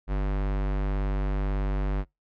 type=tone; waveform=square; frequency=49.08 Hz; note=G1; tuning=3 cents sharp; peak=-25 dBFS; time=0.07-2.05 s; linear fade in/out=50 ms; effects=noise-tail reverb RT60 0.2 s tail -26 dB re dry + low-pass 2000 Hz 12 dB/octave